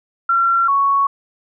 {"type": "tone pair in turn", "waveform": "sine", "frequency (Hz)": [1365, 1111.6], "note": ["F6", "C#6"], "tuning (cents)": [-40, 4], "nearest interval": "major third", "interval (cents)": 356, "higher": "first", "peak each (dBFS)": [-12, -12], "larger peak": "neither", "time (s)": [[0.29, 0.68], [0.68, 1.07]], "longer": "neither", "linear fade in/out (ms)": 5, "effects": []}